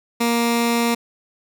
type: tone with notch filter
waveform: 15% pulse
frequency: 234.7 Hz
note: A#3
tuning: 12 cents sharp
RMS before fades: -19 dBFS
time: 0.2-0.95 s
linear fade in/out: 10 ms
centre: 600 Hz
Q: 1.6
effects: none